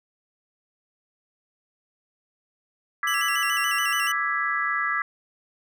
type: chord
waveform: sine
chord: E dominant seventh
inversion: third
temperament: equal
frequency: 1174.7 / 1318.5 / 1661.2 / 1975.5 Hz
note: D6 / E6 / G#6 / B6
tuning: 0 / 0 / 0 / 0 cents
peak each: -29 / -29 / -27 / -28 dBFS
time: 3.03-5.02 s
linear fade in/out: 2 ms
type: tone with vibrato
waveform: sawtooth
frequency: 2863 Hz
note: F7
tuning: 42 cents sharp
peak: -24 dBFS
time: 3.07-4.12 s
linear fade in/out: 5 ms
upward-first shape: square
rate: 7 Hz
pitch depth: 68 cents each way
effects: none